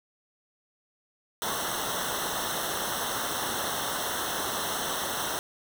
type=noise with comb filter; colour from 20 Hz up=pink; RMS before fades=-31 dBFS; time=1.42-5.39 s; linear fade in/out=0 ms; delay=0.42 ms; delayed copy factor=-0.95; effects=none